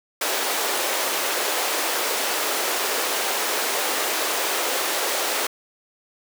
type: high-pass noise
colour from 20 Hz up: pink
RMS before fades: -24 dBFS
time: 0.21-5.47 s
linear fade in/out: 5 ms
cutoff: 390 Hz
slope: 24 dB/octave
effects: none